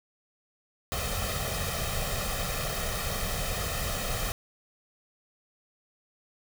pink noise with comb filter, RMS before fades -31 dBFS, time 0.92-4.32 s, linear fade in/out 0 ms, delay 1.6 ms, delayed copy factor +0.75, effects none

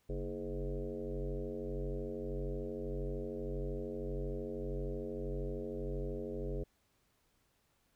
sine tone with frequency modulation, 233.1 Hz, A#3, in tune, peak -36 dBFS, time 0.09-6.64 s, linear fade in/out 10 ms, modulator 92.9 Hz, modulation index 3.1, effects pink hiss -75 dBFS RMS until 7.95 s

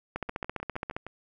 two click trains, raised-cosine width 0.5 ms, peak -17 / -24 dBFS, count 13 / 6, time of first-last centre 0.16-0.965 / 0.29-1.066 s, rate 14.9 / 6.44 Hz, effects none

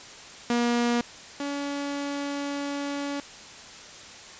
sawtooth tone pair in turn, 238.7 / 283.9 Hz, A#3 / C#4, +41 / +41 cents, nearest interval minor third, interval 300 cents, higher second, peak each -18 / -25 dBFS, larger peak first, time 0.5-1.01 / 1.4-3.2 s, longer second, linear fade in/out 2 ms, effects white hiss -44 dBFS RMS until 4.39 s + resampled to 16000 Hz

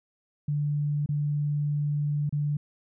sine tone with dropouts, 146.83 Hz, D3, in tune, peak -24 dBFS, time 0.48-2.57 s, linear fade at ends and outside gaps 5 ms, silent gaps 1.061-1.089 / 2.294-2.325 s, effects none

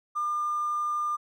triangle tone with hard clipping, 1202 Hz, D6, 40 cents sharp, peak -26 dBFS, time 0.15-1.17 s, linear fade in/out 20 ms, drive 3 dB, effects none

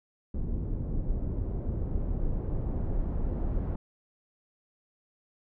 brown noise with low-pass filter sweep, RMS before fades -30 dBFS, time 0.34-3.76 s, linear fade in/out 5 ms, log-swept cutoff 370 to 790 Hz, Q 0.72, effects none

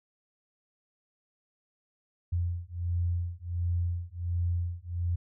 sine beating tone pair, 86.3 / 87.7 Hz, F2 / F2, -20 / +8 cents, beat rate 1.4 Hz, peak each -31 dBFS, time 2.32-5.16 s, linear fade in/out 10 ms, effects none

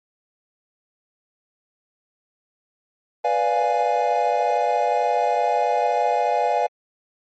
triangle chord, B diminished seventh, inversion none, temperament equal, 493.9 / 587.3 / 698.5 / 830.6 Hz, B4 / D5 / F5 / Ab5, 0 / 0 / 0 / 0 cents, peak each -23 / -23 / -20 / -20 dBFS, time 3.24-6.67 s, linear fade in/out 10 ms, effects MP3 32 kbps

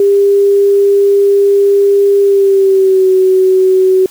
sine tone with pitch glide, 400.2 to 375.6 Hz, G4 to F#4, +36 to +26 cents, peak -5 dBFS, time 0-4.06 s, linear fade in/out 2 ms, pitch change -110 cents, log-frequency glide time 2.21-3.09 s, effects white hiss -38 dBFS RMS until 4.1 s

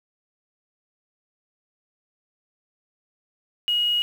sine tone with quantisation, 2893 Hz, F#7, 40 cents flat, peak -19 dBFS, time 3.68-4.02 s, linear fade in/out 0 ms, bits 7, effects none

